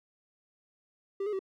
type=tone with pitch steps; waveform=triangle; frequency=393.3 / 421.1 / 383.6 Hz; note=G4 / G#4 / G4; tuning=+6 / +24 / -37 cents; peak=-28 dBFS; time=1.2-1.392 s; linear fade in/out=5 ms; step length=64 ms; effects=none